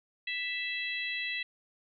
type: harmonic tone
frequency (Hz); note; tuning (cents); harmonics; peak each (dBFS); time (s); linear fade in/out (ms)
660; E5; +2; 3 / 4 / 5 / 6; -36 / -36 / -41 / -41; 0.27-1.43; 5
effects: none